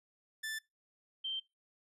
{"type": "tone pair in turn", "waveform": ["sawtooth", "sine"], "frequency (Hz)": [1760, 3133], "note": ["A6", "G7"], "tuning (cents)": [0, -2], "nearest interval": "minor seventh", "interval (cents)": 998, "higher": "second", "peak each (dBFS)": [-34, -35], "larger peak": "first", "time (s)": [[0.43, 0.59], [1.24, 1.4]], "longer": "neither", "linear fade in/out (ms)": 10, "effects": ["noise-tail reverb RT60 0.2 s tail -22 dB re dry", "resampled to 32000 Hz"]}